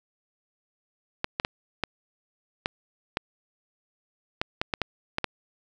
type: clicks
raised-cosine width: 0.3 ms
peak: -9 dBFS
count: 12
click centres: 1.244 / 1.399 / 1.449 / 1.837 / 2.659 / 3.171 / 4.415 / 4.615 / 4.738 / 4.817 / 5.184 / 5.243 s
effects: none